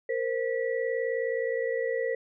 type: tone cluster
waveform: sine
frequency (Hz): 462.7 / 522 / 1948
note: A#4 / C5 / B6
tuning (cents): -13 / -4 / -24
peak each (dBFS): -29 / -30 / -36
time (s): 0.09-2.15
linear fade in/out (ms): 5
effects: none